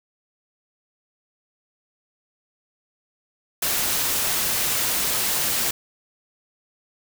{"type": "noise", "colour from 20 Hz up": "white", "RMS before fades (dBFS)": -23, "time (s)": [3.62, 5.71], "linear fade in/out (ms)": 5, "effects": []}